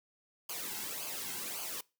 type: noise with flanger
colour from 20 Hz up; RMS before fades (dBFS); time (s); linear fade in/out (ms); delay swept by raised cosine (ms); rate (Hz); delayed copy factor
white; -40; 0.49-1.81; 5; 0.53 to 1.73; 1.8; -0.7
effects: noise-tail reverb RT60 0.3 s tail -24 dB re dry

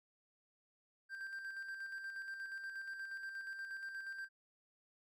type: tone with tremolo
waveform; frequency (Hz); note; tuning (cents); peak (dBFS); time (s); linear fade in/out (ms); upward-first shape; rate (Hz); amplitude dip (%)
triangle; 1576; G6; +9; -40; 1.09-4.29; 50; square; 8.4; 40
effects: none

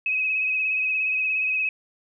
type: tone with vibrato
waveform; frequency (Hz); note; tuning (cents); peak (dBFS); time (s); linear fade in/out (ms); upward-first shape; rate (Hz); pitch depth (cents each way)
sine; 2546; D#7; +39; -21; 0.06-1.69; 2; sine; 17; 31
effects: none

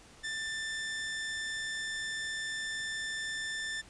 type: tone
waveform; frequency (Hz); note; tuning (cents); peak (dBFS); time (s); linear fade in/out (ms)
sawtooth; 1776; A6; +16; -31; 0.23-3.82; 20
effects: pink hiss -56 dBFS RMS until 3.89 s + resampled to 22050 Hz

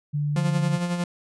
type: tone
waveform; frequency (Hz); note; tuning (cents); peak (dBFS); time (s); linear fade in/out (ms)
sine; 146.83; D3; 0; -22; 0.13-0.78; 20
type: tone with tremolo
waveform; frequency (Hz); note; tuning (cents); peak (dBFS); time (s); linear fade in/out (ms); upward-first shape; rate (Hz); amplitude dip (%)
45% pulse; 174.9; F3; +3; -22; 0.36-1.04; 2; sine; 11; 50
effects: resampled to 24000 Hz

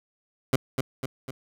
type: tone with echo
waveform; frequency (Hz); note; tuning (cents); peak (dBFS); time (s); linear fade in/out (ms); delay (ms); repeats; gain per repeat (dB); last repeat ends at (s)
15% pulse; 130.9; C3; +1; -12; 0.53-0.56; 2; 250; 3; -5; 1.31
effects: none

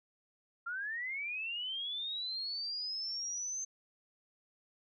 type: linear sweep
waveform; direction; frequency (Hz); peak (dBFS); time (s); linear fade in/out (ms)
sine; up; 1360 to 6310; -36; 0.66-3.65; 10
effects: none

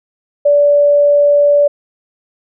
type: tone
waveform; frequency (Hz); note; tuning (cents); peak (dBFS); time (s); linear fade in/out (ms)
sine; 579; D5; -25; -6; 0.45-1.68; 10
effects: none

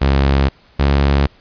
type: tone pair in turn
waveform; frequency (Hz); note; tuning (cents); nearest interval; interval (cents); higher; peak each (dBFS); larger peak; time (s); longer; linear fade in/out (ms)
sawtooth; 68.6 / 69.92; C#2 / C#2; -17 / +16; unison; 33; second; -7; neither; 0.01-0.49 / 0.79-1.27; neither; 10
effects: pink hiss -50 dBFS RMS until 1.4 s + resampled to 11025 Hz

